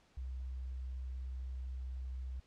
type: tone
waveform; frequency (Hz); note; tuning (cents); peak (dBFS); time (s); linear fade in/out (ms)
sine; 64; C2; -38; -39; 0.17-2.4; 5
effects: pink hiss -69 dBFS RMS until 2.46 s + low-pass 6000 Hz 12 dB/octave